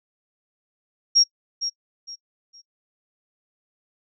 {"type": "tone with echo", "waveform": "sine", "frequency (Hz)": 5588, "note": "F8", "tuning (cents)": 0, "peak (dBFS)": -12, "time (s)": [1.15, 1.24], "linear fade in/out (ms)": 20, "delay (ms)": 460, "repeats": 3, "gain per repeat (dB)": -11, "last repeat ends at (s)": 2.62, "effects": ["noise-tail reverb RT60 0.1 s tail -26 dB re dry"]}